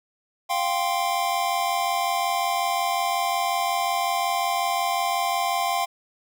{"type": "chord", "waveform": "square", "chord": "F suspended second", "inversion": "none", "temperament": "equal", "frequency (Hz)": [698.5, 784, 1046.5], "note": ["F5", "G5", "C6"], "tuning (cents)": [0, 0, 0], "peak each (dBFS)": [-27, -27, -28], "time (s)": [0.49, 5.86], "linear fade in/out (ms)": 20, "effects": []}